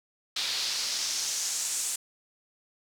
pink noise with band-pass filter sweep, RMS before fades -31 dBFS, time 0.36-1.96 s, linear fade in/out 5 ms, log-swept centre 4000 to 8100 Hz, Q 2.4, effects none

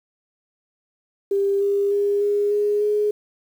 sine tone with pitch steps, 397.2 / 401.4 / 405.5 / 409.8 / 414.1 / 418.4 Hz, G4 / G4 / G#4 / G#4 / G#4 / G#4, +23 / +41 / -41 / -23 / -5 / +13 cents, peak -17 dBFS, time 1.31-3.11 s, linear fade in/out 5 ms, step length 300 ms, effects 8-bit

